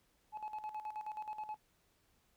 sine tone with tremolo, 855 Hz, A5, 50 cents flat, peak -36 dBFS, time 0.32-1.57 s, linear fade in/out 50 ms, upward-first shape square, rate 9.4 Hz, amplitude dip 75%, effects tanh soft clip ceiling -38 dBFS + pink hiss -74 dBFS RMS until 2.36 s

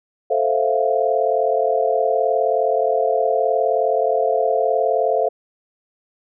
sine chord, F major seventh, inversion first, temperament equal, 440 / 523.3 / 659.3 / 698.5 Hz, A4 / C5 / E5 / F5, 0 / 0 / 0 / 0 cents, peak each -21 dBFS, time 0.3-5.29 s, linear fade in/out 10 ms, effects none

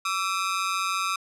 sawtooth ring-modulated tone, 1244.5 Hz, D#6, in tune, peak -18 dBFS, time 0.05-1.16 s, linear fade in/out 5 ms, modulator 92.9 Hz, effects low-pass 10000 Hz 12 dB/octave

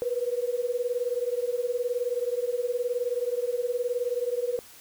sine beating tone pair, 480 / 499 Hz, B4 / B4, -49 / +18 cents, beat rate 19 Hz, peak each -28 / -29 dBFS, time 0.02-4.59 s, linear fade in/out 0 ms, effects white hiss -50 dBFS RMS until 4.8 s

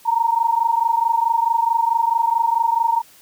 sine tone pair together, 912 / 936.6 Hz, A#5 / A#5, -38 / +8 cents, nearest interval unison, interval 46 cents, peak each -18 dBFS, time 0.05-3.02 s, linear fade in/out 20 ms, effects white hiss -49 dBFS RMS until 3.21 s

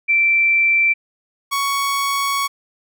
sine / sawtooth tone pair in turn, 2342 / 1114.6 Hz, D7 / C#6, -5 / +9 cents, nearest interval octave + minor second, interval 1286 cents, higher first, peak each -12 / -14 dBFS, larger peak first, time 0.08-0.94 / 1.51-2.48 s, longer second, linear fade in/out 20 ms, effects none

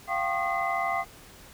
sine tone cluster, 689 / 769 / 1085 / 1218 / 2043 Hz, F5 / G5 / C#6 / D#6 / C7, -24 / -33 / -37 / -37 / -42 cents, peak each -30 / -30 / -33 / -33 / -32 dBFS, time 0.07-1.05 s, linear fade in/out 50 ms, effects tanh soft clip ceiling -14 dBFS + pink hiss -50 dBFS RMS until 1.53 s

